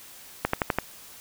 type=click train; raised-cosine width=0.5 ms; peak=-7 dBFS; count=5; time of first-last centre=0.45-0.786 s; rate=11.9 Hz; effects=white hiss -47 dBFS RMS until 1.2 s